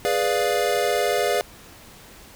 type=chord; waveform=square; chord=G# diminished seventh; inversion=none; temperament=equal; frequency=415.3 / 493.9 / 587.3 / 698.5 Hz; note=G#4 / B4 / D5 / F5; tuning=0 / 0 / 0 / 0 cents; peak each=-26 dBFS; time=0.05-1.41 s; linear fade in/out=0 ms; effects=pink hiss -46 dBFS RMS until 2.35 s